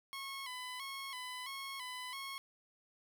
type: tone with vibrato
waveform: 15% pulse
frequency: 1046.5 Hz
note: C6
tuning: in tune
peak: -36 dBFS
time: 0.13-2.38 s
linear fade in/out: 0 ms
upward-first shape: square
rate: 1.5 Hz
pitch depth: 73 cents each way
effects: none